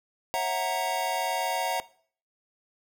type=chord; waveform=square; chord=F# dominant seventh; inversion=second; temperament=equal with one note detuned; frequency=544.2 / 659.3 / 740 / 932.3 Hz; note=C#5 / E5 / F#5 / A#5; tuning=-32 / 0 / 0 / 0 cents; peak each=-36 / -33 / -31 / -31 dBFS; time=0.34-1.8 s; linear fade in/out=0 ms; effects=noise-tail reverb RT60 0.5 s tail -19 dB re dry